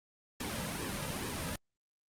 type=noise with flanger; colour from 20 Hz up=pink; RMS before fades=-37 dBFS; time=0.4-1.56 s; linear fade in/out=5 ms; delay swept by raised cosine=1.4 to 2.8 ms; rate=2.3 Hz; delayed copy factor=-0.7; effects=low-pass 12000 Hz 12 dB/octave + Opus 48 kbps